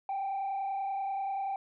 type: tone with frequency modulation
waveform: sine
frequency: 784 Hz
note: G5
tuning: in tune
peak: -29 dBFS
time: 0.09-1.56 s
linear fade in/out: 2 ms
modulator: 30.4 Hz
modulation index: 0.63
effects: tanh soft clip ceiling -29 dBFS